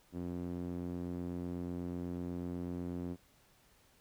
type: tone with band-pass filter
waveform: sawtooth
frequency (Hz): 88.1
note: F2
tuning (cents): +16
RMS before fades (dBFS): -40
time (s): 0.12-3.17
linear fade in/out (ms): 50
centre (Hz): 260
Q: 1.7
effects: pink hiss -67 dBFS RMS until 4 s